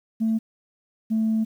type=tone pair in turn; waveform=sine; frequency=222.7 / 220.8 Hz; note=A3 / A3; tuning=+21 / +6 cents; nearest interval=unison; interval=15 cents; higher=first; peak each=-18 / -18 dBFS; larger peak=neither; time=0.2-0.39 / 1.1-1.45 s; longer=second; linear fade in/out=20 ms; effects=tanh soft clip ceiling -16 dBFS + 9-bit

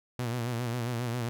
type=tone with vibrato; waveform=sawtooth; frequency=120 Hz; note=B2; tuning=49 cents flat; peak=-26 dBFS; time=0.19-1.29 s; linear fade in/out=0 ms; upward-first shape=sine; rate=7.4 Hz; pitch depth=74 cents each way; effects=none

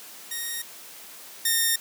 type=tone pair in turn; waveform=5% pulse; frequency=1864.7 / 1832.7 Hz; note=A#6 / A#6; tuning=0 / -30 cents; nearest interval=unison; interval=30 cents; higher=first; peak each=-19 / -10 dBFS; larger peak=second; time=0.31-0.62 / 1.45-1.76 s; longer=neither; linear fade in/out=5 ms; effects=white hiss -44 dBFS RMS until 1.8 s + high-pass 200 Hz 12 dB/octave

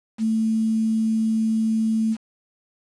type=tone with quantisation; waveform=sine; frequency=221.6 Hz; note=A3; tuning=13 cents sharp; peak=-18 dBFS; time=0.18-2.17 s; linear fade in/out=50 ms; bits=7; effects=resampled to 22050 Hz

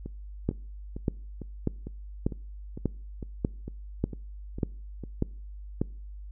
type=two click trains; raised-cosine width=3 ms; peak=-24 / -12 dBFS; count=12 / 10; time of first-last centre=0.06-5.037 / 0.49-5.815 s; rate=2.21 / 1.69 Hz; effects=noise-tail reverb RT60 0.5 s tail -25 dB re dry + added 50 Hz sine -39 dBFS peak until 6.31 s

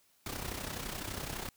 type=noise with amplitude modulation; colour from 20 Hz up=pink; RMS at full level=-37 dBFS; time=0.26-1.49 s; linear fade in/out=2 ms; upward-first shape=sine; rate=31.9 Hz; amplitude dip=65%; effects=white hiss -69 dBFS RMS until 1.56 s

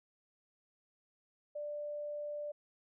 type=tone; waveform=sine; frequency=590 Hz; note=D5; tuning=8 cents sharp; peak=-38 dBFS; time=1.55-2.52 s; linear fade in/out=10 ms; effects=none

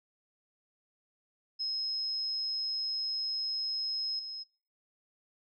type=tone with level steps; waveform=sine; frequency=5140 Hz; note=E8; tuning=45 cents flat; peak=-31 / -38 dBFS; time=1.59-4.44 s; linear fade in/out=20 ms; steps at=4.19 s; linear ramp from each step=2 ms; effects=noise-tail reverb RT60 0.4 s tail -25 dB re dry

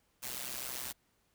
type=noise with amplitude modulation; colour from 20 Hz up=white; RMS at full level=-37 dBFS; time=0.22-0.93 s; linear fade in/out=20 ms; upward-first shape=sine; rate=128 Hz; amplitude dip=85%; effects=pink hiss -74 dBFS RMS until 1.34 s

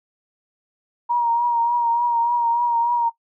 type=tone with vibrato; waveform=sine; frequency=945 Hz; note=A#5; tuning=23 cents sharp; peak=-16 dBFS; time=1.09-3.1 s; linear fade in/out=20 ms; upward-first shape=triangle; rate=3.4 Hz; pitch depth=37 cents each way; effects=noise-tail reverb RT60 0.1 s tail -17 dB re dry

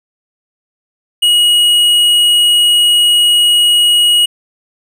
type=tone with hard clipping; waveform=sine; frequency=2900 Hz; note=F#7; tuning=35 cents flat; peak=-8 dBFS; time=1.22-4.26 s; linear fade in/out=10 ms; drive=8 dB; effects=none

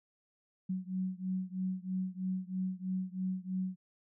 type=beating tone pair; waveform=sine; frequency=185 / 188.1 Hz; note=F#3 / F#3; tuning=0 / +29 cents; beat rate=3.1 Hz; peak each=-36 / -37 dBFS; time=0.69-3.76 s; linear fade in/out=10 ms; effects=none

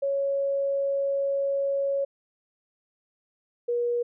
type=tone pair in turn; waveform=sine; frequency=554.4 / 479.1 Hz; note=C#5 / A#4; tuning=0 / +47 cents; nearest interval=minor third; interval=253 cents; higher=first; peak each=-23 dBFS; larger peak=neither; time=0.02-2.05 / 3.68-4.03 s; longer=first; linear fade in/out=10 ms; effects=none

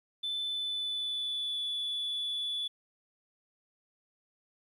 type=tone with pitch glide; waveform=sine; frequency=3518 to 3446 Hz; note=A7 to A7; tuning=-1 to -37 cents; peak=-30 dBFS; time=0.23-2.68 s; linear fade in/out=10 ms; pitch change=-36 cents; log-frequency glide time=0.43-1.68 s; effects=tanh soft clip ceiling -29 dBFS + 11-bit

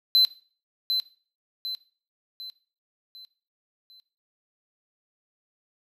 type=tone with echo; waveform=triangle; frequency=4051 Hz; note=B7; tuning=43 cents sharp; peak=-14 dBFS; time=0.15-0.25 s; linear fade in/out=0 ms; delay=750 ms; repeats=5; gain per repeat=-7 dB; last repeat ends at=4 s; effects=noise-tail reverb RT60 0.4 s tail -18 dB re dry

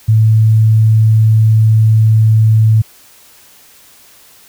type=tone; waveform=sine; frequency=110 Hz; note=A2; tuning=in tune; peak=-5 dBFS; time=0.08-2.82 s; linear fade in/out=10 ms; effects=white hiss -43 dBFS RMS until 4.48 s

